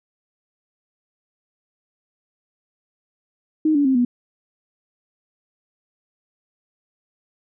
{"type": "tone with pitch steps", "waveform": "sine", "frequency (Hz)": [311.1, 286.9, 264.6, 244.1], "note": ["D#4", "D4", "C4", "B3"], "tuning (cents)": [0, -40, 20, -20], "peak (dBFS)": -14, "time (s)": [3.65, 4.05], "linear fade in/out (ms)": 5, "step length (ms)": 100, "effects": []}